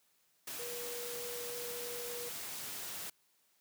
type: tone in noise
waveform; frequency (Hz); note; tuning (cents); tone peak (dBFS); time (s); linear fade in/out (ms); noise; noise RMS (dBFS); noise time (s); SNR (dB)
sine; 481.9; B4; -43; -43; 0.59-2.29; 5; white; -43; 0.47-3.1; -3
effects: white hiss -73 dBFS RMS until 3.6 s + high-pass 100 Hz 12 dB/octave